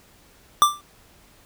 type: tone with exponential decay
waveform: square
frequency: 1179 Hz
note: D6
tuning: 6 cents sharp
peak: -9 dBFS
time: 0.62-0.81 s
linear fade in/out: 0 ms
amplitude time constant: 41 ms
effects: pink hiss -54 dBFS RMS until 1.45 s